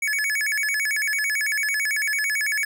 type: tone with vibrato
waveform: square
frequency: 1960 Hz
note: B6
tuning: 14 cents flat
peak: -22 dBFS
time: 0.02-2.65 s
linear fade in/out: 5 ms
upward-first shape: square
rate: 9 Hz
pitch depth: 230 cents each way
effects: none